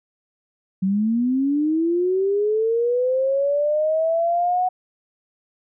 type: linear sweep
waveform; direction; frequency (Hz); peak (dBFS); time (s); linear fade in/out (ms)
sine; up; 185 to 740; -17; 0.82-4.69; 10
effects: none